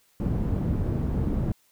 white low-pass noise, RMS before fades -26 dBFS, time 0.2-1.52 s, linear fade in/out 2 ms, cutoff 180 Hz, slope 12 dB/octave, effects white hiss -64 dBFS RMS until 1.71 s

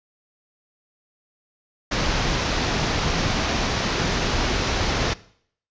pink low-pass noise, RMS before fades -23 dBFS, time 1.91-5.14 s, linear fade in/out 10 ms, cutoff 6300 Hz, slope 48 dB/octave, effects noise-tail reverb RT60 0.6 s tail -19 dB re dry + resampled to 16000 Hz

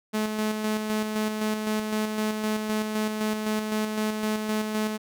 sawtooth tone with tremolo, 215.1 Hz, A3, 39 cents flat, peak -20 dBFS, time 0.13-4.98 s, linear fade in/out 20 ms, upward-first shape square, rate 3.9 Hz, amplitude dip 40%, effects none

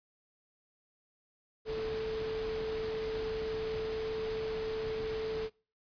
sine tone in noise, 440 Hz, A4, in tune, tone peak -33 dBFS, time 1.65-5.5 s, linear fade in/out 50 ms, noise pink, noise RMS -43 dBFS, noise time 1.65-5.5 s, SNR +7 dB, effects noise-tail reverb RT60 0.4 s tail -25 dB re dry + resampled to 11025 Hz

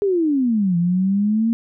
sine exponential two-way sweep, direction down then up, 415.3 to 169.4 to 232.7 Hz, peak -15 dBFS, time 0.02-1.53 s, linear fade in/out 0 ms, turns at 0.77 s, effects none

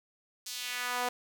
sawtooth tone with high-pass filter sweep, 246.9 Hz, B3, in tune, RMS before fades -35 dBFS, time 0.46-1.09 s, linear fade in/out 5 ms, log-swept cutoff 5300 to 640 Hz, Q 1.4, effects none

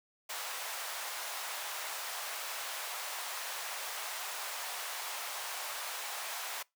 pink high-pass noise, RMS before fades -40 dBFS, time 0.29-6.63 s, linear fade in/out 10 ms, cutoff 680 Hz, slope 24 dB/octave, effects noise-tail reverb RT60 0.2 s tail -24 dB re dry

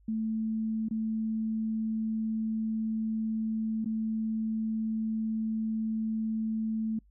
sine tone with dropouts, 220.5 Hz, A3, 4 cents sharp, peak -28 dBFS, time 0.08-6.99 s, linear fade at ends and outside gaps 5 ms, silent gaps 0.886-0.909 / 3.846-3.857 s, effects noise-tail reverb RT60 0.1 s tail -26 dB re dry + added 50 Hz sine -58 dBFS peak until 7.1 s

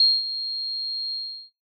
sine tone with ADSR envelope, 4238 Hz, C8, 21 cents sharp, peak -12 dBFS, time 0-1.5 s, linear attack 3 ms, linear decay 220 ms, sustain -14 dB, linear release 370 ms, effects noise-tail reverb RT60 0.2 s tail -17 dB re dry + AAC 32 kbps

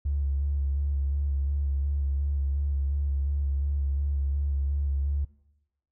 triangle tone with vibrato, 70.2 Hz, C#2, 22 cents sharp, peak -20 dBFS, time 0.05-5.25 s, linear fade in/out 10 ms, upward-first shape square, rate 2.8 Hz, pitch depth 25 cents each way, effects noise-tail reverb RT60 1.0 s tail -25 dB re dry + tanh soft clip ceiling -22 dBFS

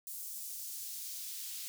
white noise with high-pass filter sweep, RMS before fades -43 dBFS, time 0.07-1.68 s, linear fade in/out 0 ms, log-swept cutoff 8000 to 3300 Hz, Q 0.89, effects none

